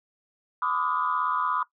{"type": "tone cluster", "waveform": "sine", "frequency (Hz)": [1007, 1172, 1249, 1428], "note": ["B5", "D6", "D#6", "F6"], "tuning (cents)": [33, -4, 6, 38], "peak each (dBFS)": [-28, -29, -28, -33], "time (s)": [0.62, 1.63], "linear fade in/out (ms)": 2, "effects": ["noise-tail reverb RT60 0.1 s tail -18 dB re dry", "tanh soft clip ceiling -13 dBFS"]}